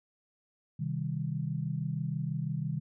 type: chord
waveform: sine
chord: C minor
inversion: none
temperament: just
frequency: 130.81 / 156.98 / 196.22 Hz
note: C3 / Eb3 / G3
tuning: 0 / +16 / +2 cents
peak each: -35 / -33 / -39 dBFS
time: 0.79-2.8 s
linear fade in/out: 10 ms
effects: none